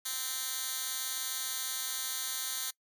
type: tone with high-pass filter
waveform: 10% pulse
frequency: 260.3 Hz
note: C4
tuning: 9 cents flat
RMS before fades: -36 dBFS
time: 0.05-2.71 s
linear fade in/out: 10 ms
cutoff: 4500 Hz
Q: 0.55
effects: noise-tail reverb RT60 0.1 s tail -22 dB re dry